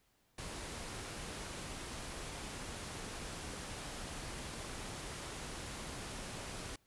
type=low-pass noise; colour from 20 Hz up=pink; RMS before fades=-45 dBFS; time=0.38-6.76 s; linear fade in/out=5 ms; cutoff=11000 Hz; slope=96 dB/octave; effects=pink hiss -74 dBFS RMS until 6.86 s